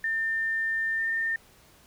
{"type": "tone with pitch glide", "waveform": "sine", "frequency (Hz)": [1800, 1811.5], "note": ["A6", "A6"], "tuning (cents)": [39, 50], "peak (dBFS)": -25, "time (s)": [0.04, 1.36], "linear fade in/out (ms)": 2, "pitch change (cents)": 11, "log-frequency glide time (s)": [0.94, 1.11], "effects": ["pink hiss -57 dBFS RMS until 1.86 s"]}